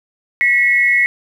sine tone pair together, 1939 / 2181 Hz, B6 / C#7, -32 / -29 cents, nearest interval major second, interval 203 cents, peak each -13 dBFS, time 0.41-1.06 s, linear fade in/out 0 ms, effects 7-bit

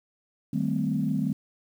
sine tone cluster, 154.8 / 193.8 / 219.5 / 257.4 Hz, D#3 / G3 / A3 / C4, -9 / -20 / -4 / -28 cents, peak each -29 dBFS, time 0.53-1.33 s, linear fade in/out 5 ms, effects tanh soft clip ceiling -14 dBFS + 9-bit

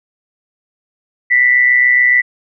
sine tone with amplitude modulation, 1975.5 Hz, B6, in tune, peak -5 dBFS, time 1.3-2.22 s, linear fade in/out 20 ms, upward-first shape sine, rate 127 Hz, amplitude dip 55%, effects none

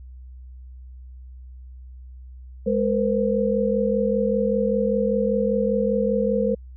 sine tone cluster, 206.9 / 468.9 / 514 Hz, G#3 / A#4 / C5, -6 / +10 / -31 cents, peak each -23 dBFS, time 2.66-6.55 s, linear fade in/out 10 ms, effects added 63 Hz sine -38 dBFS peak until 6.76 s

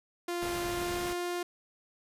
sawtooth tone with pitch glide, 348.4 to 352.2 Hz, F4 to F4, -4 to +15 cents, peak -28 dBFS, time 0.28-1.43 s, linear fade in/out 5 ms, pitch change +19 cents, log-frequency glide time 0.63-1.02 s
pink noise, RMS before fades -40 dBFS, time 0.42-1.13 s, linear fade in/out 2 ms
effects resampled to 32000 Hz

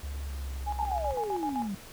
sine tone with pitch glide, 70.3 to 64.47 Hz, C#2 to C2, +25 to -25 cents, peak -33 dBFS, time 0.03-1.13 s, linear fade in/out 5 ms, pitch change -150 cents, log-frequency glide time 0.15-0.8 s
sine tone with tremolo, 830.6 Hz, G#5, in tune, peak -29 dBFS, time 0.66-1.68 s, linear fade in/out 20 ms, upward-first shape square, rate 7.8 Hz, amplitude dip 75%
sine exponential sweep, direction down, 932.3 to 187.3 Hz, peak -31 dBFS, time 0.79-1.75 s, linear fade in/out 5 ms
effects pink hiss -48 dBFS RMS until 1.92 s

